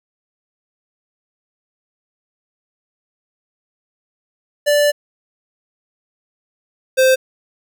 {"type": "tone pair in turn", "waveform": "square", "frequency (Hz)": [585, 521.2], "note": ["D5", "C5"], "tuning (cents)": [-7, -7], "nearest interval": "major second", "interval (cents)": 200, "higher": "first", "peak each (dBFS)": [-12, -10], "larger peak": "second", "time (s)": [[4.66, 4.92], [6.97, 7.16]], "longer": "first", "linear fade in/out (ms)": 20, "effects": []}